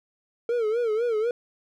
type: tone with vibrato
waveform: triangle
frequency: 454 Hz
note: A#4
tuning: 46 cents flat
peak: -20 dBFS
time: 0.49-1.31 s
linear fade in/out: 2 ms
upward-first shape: sine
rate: 4 Hz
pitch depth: 120 cents each way
effects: none